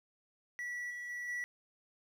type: tone with level steps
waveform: triangle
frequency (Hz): 1947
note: B6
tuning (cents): -25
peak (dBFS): -36 / -39 / -37 / -34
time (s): 0.59-1.44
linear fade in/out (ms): 0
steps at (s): 0.9 / 1.09 / 1.28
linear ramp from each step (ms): 10
effects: 11-bit